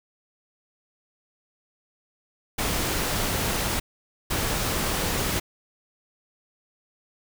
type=noise bursts at uneven times; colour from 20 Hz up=pink; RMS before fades=-26 dBFS; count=2; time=2.58-3.8 / 4.3-5.4 s; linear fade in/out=10 ms; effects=none